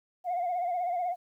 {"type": "tone with vibrato", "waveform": "sine", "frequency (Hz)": 710, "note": "F5", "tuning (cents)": 28, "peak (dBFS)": -26, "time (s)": [0.24, 1.16], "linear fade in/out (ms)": 50, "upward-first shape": "sine", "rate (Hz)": 16, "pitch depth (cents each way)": 66, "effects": ["tanh soft clip ceiling -25 dBFS", "11-bit"]}